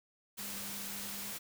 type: tone in noise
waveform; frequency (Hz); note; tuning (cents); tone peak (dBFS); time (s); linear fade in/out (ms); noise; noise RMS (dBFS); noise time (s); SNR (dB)
sine; 200; G3; +35; -50; 0.38-1.33; 20; white; -42; 0.37-1.39; -11
effects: none